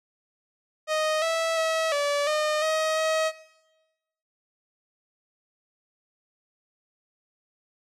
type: tone with pitch steps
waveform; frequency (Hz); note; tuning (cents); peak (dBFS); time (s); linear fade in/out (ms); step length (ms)
sawtooth; 622 / 655 / 645 / 576 / 610 / 631 / 635; D#5 / E5 / E5 / D5 / D#5 / D#5 / D#5; -1 / -11 / -38 / -34 / -34 / +24 / +35; -19; 0.87-3.32; 50; 350
effects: noise-tail reverb RT60 1.0 s tail -17 dB re dry + low-pass 8000 Hz 12 dB/octave